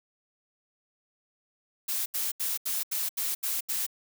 blue noise bursts, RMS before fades -30 dBFS, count 8, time 1.88-3.866 s, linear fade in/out 10 ms, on 180 ms, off 78 ms, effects none

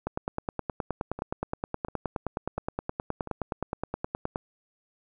two click trains, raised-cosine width 1 ms, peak -15 / -23 dBFS, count 42 / 4, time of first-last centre 0.07-4.359 / 1.19-3.273 s, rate 9.56 / 1.44 Hz, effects none

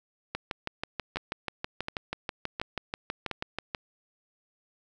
two click trains, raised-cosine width 0.3 ms, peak -16 / -15 dBFS, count 4 / 22, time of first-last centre 1.17-3.313 / 0.35-3.748 s, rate 1.4 / 6.18 Hz, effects none

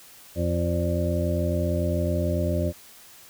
harmonic tone with a mistuned harmonic, 87.2 Hz, F2, 2 cents flat, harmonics 1 / 2 / 3 / 4 / 6 / 7, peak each -25 / -29 / -32 / -32 / -34 / -29 dBFS, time 0.35-2.73 s, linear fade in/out 50 ms, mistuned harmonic 7, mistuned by -47 cents, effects white hiss -49 dBFS RMS until 3.29 s

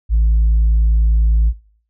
sine tone, 55 Hz, A1, in tune, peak -8 dBFS, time 0.09-1.53 s, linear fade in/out 50 ms, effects noise-tail reverb RT60 0.5 s tail -20 dB re dry + tanh soft clip ceiling -8 dBFS

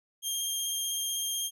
15% pulse tone with vibrato, 3208 Hz, G7, 39 cents sharp, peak -23 dBFS, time 0.22-1.51 s, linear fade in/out 50 ms, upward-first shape square, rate 16 Hz, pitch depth 12 cents each way, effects none

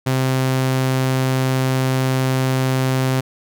sawtooth tone, 130.81 Hz, C3, in tune, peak -12 dBFS, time 0.06-3.21 s, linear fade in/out 10 ms, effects none

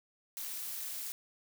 blue noise with amplitude modulation, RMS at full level -37 dBFS, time 0.37-1.12 s, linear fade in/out 0 ms, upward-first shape sine, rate 249 Hz, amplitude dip 75%, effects none

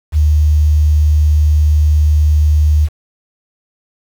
sine tone with quantisation, 75.7 Hz, D#2, 47 cents flat, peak -7 dBFS, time 0.12-2.89 s, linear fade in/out 50 ms, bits 6, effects none

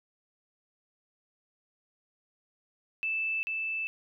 sine tone with echo, 2637 Hz, E7, in tune, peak -28 dBFS, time 3.03-3.43 s, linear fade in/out 0 ms, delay 440 ms, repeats 1, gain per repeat -2 dB, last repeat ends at 3.87 s, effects none

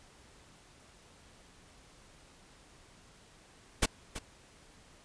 pink noise with echo, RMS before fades -25 dBFS, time 3.82-3.86 s, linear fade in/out 10 ms, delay 330 ms, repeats 1, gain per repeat -13 dB, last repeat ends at 4.19 s, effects pink hiss -59 dBFS RMS until 5.04 s + resampled to 22050 Hz

